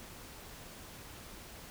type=silence; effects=pink hiss -50 dBFS RMS until 1.7 s